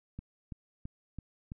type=click train; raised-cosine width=5 ms; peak=-28 dBFS; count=5; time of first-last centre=0.19-1.519 s; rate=3.01 Hz; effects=none